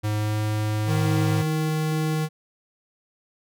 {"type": "tone with pitch glide", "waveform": "square", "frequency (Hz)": [106, 106.92], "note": ["G#2", "A2"], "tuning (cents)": [36, -49], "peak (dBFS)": -23, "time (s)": [0.03, 1.43], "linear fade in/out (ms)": 20, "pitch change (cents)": 15, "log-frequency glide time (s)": [0.17, 0.37]}
{"type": "tone", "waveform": "square", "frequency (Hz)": 155.56, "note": "D#3", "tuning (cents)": 0, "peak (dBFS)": -23, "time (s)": [0.86, 2.29], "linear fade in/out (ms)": 50}
{"type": "tone with tremolo", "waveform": "sine", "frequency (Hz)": 319.3, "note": "D#4", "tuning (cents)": 45, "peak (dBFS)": -30, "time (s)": [1.01, 2.26], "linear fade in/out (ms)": 50, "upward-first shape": "square", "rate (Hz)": 2.2, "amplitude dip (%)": 45}
{"effects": []}